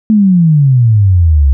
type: exponential sweep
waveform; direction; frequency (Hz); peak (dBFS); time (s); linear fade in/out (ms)
sine; down; 221.7 to 65.8; -4; 0.1-1.53; 0
effects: none